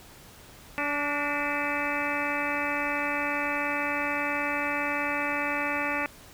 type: harmonic tone with a mistuned harmonic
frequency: 289.3 Hz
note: D4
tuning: 26 cents flat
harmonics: 1 / 2 / 3 / 4 / 5 / 6 / 7 / 8 / 9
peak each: -35 / -35 / -35 / -35 / -35 / -35 / -35 / -35 / -35 dBFS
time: 0.78-6.06 s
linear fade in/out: 0 ms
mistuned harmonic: 6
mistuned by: +57 cents
effects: pink hiss -50 dBFS RMS until 6.33 s